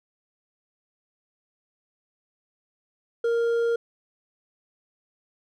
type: tone with hard clipping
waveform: triangle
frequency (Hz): 466.2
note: A#4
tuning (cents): 0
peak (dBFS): -22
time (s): 3.24-3.76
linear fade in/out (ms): 5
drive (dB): 8
effects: none